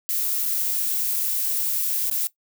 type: noise with dropouts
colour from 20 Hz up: violet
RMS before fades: -24 dBFS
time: 0.09-2.27 s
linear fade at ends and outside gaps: 0 ms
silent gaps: 0.455-0.459 / 2.098-2.113 s
effects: noise-tail reverb RT60 0.1 s tail -17 dB re dry